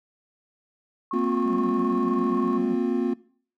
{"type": "tone with tremolo", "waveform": "sine", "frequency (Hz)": 1092, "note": "C#6", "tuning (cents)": -26, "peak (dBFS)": -28, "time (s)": [1.11, 2.58], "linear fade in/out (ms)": 2, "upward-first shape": "square", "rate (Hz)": 19, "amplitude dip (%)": 45}
{"type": "chord", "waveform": "triangle", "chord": "Bb suspended second", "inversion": "none", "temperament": "equal with one note detuned", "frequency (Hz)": [233.1, 261.6, 356.4], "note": ["Bb3", "C4", "F4"], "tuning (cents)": [0, 0, 35], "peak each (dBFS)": -24, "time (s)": [1.13, 3.14], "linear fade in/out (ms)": 10}
{"type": "tone with vibrato", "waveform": "triangle", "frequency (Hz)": 196.5, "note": "G3", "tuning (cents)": 4, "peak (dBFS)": -28, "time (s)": [1.45, 2.75], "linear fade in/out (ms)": 10, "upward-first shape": "sine", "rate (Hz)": 7.6, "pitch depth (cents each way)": 140}
{"effects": ["noise-tail reverb RT60 0.5 s tail -21 dB re dry"]}